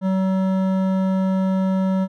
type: tone with hard clipping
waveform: triangle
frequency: 189.5 Hz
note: F#3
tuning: 42 cents sharp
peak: -19 dBFS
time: 0.01-2.08 s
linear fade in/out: 50 ms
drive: 16 dB
effects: none